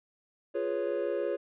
triangle chord, C# dominant seventh, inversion first, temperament equal, 349.2 / 415.3 / 493.9 / 554.4 Hz, E#4 / G#4 / B4 / C#5, 0 / 0 / 0 / 0 cents, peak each -33 / -32 / -34 / -31 dBFS, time 0.54-1.37 s, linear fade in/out 20 ms, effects resampled to 8000 Hz

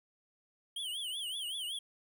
square tone with vibrato, 3136 Hz, G7, in tune, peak -37 dBFS, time 0.76-1.79 s, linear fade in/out 5 ms, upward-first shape triangle, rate 5.3 Hz, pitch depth 190 cents each way, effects none

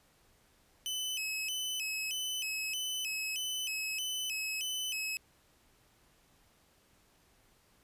sawtooth tone with vibrato, 2787 Hz, F7, 4 cents flat, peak -31 dBFS, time 0.86-5.17 s, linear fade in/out 0 ms, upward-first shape square, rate 1.6 Hz, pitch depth 140 cents each way, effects pink hiss -67 dBFS RMS until 7.83 s + resampled to 32000 Hz

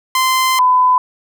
sawtooth / sine tone pair in turn, 1037 / 1005.7 Hz, C6 / B5, -16 / +31 cents, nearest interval minor second, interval 53 cents, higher first, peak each -8 dBFS, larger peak neither, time 0.15-0.59 / 0.59-0.98 s, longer first, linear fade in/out 2 ms, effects none

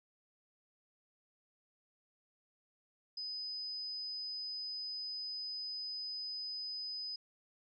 sine tone, 5010 Hz, D#8, 11 cents sharp, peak -39 dBFS, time 3.17-7.16 s, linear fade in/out 5 ms, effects none

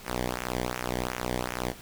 sawtooth tone with flanger, 61.74 Hz, B1, in tune, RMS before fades -32 dBFS, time 0.04-1.74 s, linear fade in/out 50 ms, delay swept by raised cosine 0.22 to 0.78 ms, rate 2.7 Hz, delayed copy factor -1, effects pink hiss -47 dBFS RMS until 1.81 s

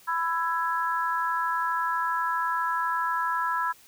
harmonic tone, 332.2 Hz, E4, 13 cents sharp, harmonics 3 / 4 / 5, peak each -27 / -29 / -31 dBFS, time 0.07-3.73 s, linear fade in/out 20 ms, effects white hiss -55 dBFS RMS until 3.87 s

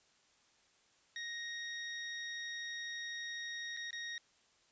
25% pulse tone with dropouts, 1872 Hz, A#6, 7 cents sharp, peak -37 dBFS, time 1.16-4.18 s, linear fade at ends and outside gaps 1 ms, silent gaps 3.766-3.771 / 3.907-3.929 s, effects white hiss -70 dBFS RMS until 4.71 s + resampled to 16000 Hz

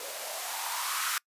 violet noise with band-pass filter sweep, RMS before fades -34 dBFS, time 0-1.18 s, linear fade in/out 2 ms, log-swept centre 500 to 1400 Hz, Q 4, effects noise-tail reverb RT60 0.1 s tail -26 dB re dry + resampled to 32000 Hz

